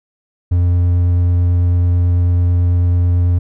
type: tone with vibrato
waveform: triangle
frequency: 88 Hz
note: F2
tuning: 14 cents sharp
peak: -8 dBFS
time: 0.51-3.39 s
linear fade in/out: 10 ms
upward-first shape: triangle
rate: 9.1 Hz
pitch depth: 10 cents each way
effects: none